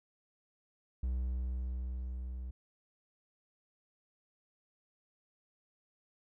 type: tone with level ramp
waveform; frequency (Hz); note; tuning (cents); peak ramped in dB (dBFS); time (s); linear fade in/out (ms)
triangle; 62.7; B1; +27; -29 to -37; 1.03-2.51; 5
effects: none